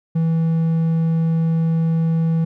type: tone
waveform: triangle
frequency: 163.4 Hz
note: E3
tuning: 15 cents flat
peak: -13 dBFS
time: 0.15-2.45 s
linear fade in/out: 10 ms
effects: none